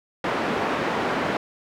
pink band-pass noise, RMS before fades -25 dBFS, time 0.24-1.37 s, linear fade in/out 2 ms, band 250 to 1900 Hz, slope 12 dB/octave, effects none

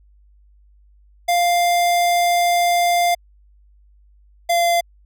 square tone pair in turn, 698.5 / 688.9 Hz, F5 / F5, 0 / -24 cents, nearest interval unison, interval 24 cents, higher first, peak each -15 dBFS, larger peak neither, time 1.28-3.15 / 4.49-4.81 s, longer first, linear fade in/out 10 ms, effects added 50 Hz sine -49 dBFS peak until 5.05 s

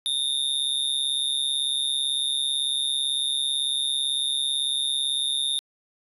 square tone with amplitude modulation, 3647 Hz, A#7, 39 cents flat, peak -20 dBFS, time 0.06-5.59 s, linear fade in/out 0 ms, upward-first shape sine, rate 138 Hz, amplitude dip 85%, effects resampled to 32000 Hz

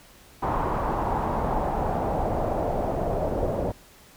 pink noise with low-pass filter sweep, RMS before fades -26 dBFS, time 0.42-3.72 s, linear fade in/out 10 ms, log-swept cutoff 1000 to 590 Hz, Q 2.9, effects pink hiss -52 dBFS RMS until 4.16 s

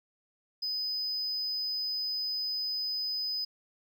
sine tone, 5010 Hz, D#8, 11 cents sharp, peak -28 dBFS, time 0.62-3.45 s, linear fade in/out 10 ms, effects tanh soft clip ceiling -29 dBFS + 11-bit

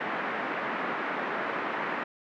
white band-pass noise, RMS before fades -32 dBFS, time 0-2.04 s, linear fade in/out 10 ms, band 190 to 1900 Hz, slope 24 dB/octave, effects none

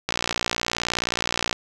click train, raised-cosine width 0.2 ms, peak -5 dBFS, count 86, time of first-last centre 0.09-1.528 s, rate 59.1 Hz, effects none

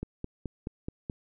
click train, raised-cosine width 3 ms, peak -21 dBFS, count 6, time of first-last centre 0.03-1.098 s, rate 4.68 Hz, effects none

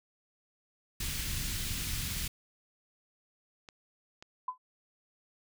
pink band-stop noise, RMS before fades -35 dBFS, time 1-2.28 s, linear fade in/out 5 ms, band 160 to 2400 Hz, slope 12 dB/octave
clicks, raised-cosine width 0.2 ms, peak -30 dBFS, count 2, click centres 3.688 / 4.225 s
sine tone with exponential decay, 1013 Hz, B5, 44 cents sharp, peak -28 dBFS, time 4.48-4.58 s, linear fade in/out 5 ms, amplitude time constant 20 ms
effects none

